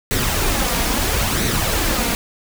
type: noise with flanger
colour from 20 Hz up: pink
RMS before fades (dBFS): -19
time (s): 0.11-2.15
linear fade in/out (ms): 0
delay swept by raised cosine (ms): 0.49 to 4.29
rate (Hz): 0.75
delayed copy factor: +0.5
effects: none